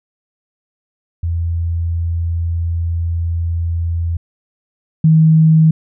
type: tone pair in turn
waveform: sine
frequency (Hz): 84.2 / 158.95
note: E2 / D#3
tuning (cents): +37 / +37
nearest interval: major seventh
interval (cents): 1100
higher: second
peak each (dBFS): -15 / -6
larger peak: second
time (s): 1.23-4.17 / 5.04-5.71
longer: first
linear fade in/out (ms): 5
effects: none